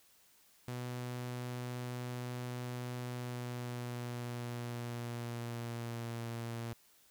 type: tone with pitch glide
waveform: sawtooth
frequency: 123.47 to 116.54 Hz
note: B2 to A#2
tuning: 0 to 0 cents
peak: -35 dBFS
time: 0.68-6.73 s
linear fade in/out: 0 ms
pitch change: -100 cents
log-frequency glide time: 3.07-6.23 s
effects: white hiss -66 dBFS RMS until 7.1 s